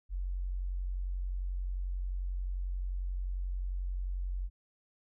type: tone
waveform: sine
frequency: 45.65 Hz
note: F#1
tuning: 23 cents flat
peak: -32 dBFS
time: 0.09-4.5 s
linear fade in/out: 50 ms
effects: none